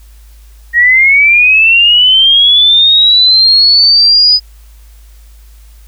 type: linear sweep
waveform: sine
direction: up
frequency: 1870 to 5000 Hz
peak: -3 dBFS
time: 0.73-4.4 s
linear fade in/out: 50 ms
effects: added 53 Hz sine -34 dBFS peak until 5.87 s + white hiss -48 dBFS RMS until 5.87 s